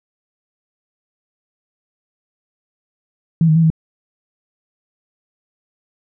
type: tone with pitch steps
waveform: sine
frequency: 164.1 / 156.4 / 164.4 / 160.2 Hz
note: E3 / D#3 / E3 / E3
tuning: -8 / +9 / -4 / -49 cents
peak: -9 dBFS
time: 3.41-3.702 s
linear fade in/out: 2 ms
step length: 73 ms
effects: none